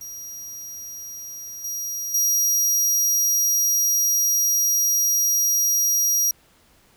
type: tone with level steps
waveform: sawtooth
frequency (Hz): 5730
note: F8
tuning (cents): +44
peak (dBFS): -31 / -24 / -15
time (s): 0.01-6.31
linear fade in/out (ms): 2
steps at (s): 1.64 / 2.14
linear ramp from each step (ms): 5
effects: pink hiss -57 dBFS RMS until 6.96 s